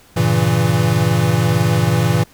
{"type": "chord", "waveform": "square", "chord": "G diminished seventh", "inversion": "none", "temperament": "equal", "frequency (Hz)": [98, 116.54, 138.59, 164.81], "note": ["G2", "Bb2", "Db3", "Fb3"], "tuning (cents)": [0, 0, 0, 0], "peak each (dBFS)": [-22, -17, -22, -18], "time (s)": [0.16, 2.24], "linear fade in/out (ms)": 10, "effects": ["pink hiss -48 dBFS RMS until 2.33 s"]}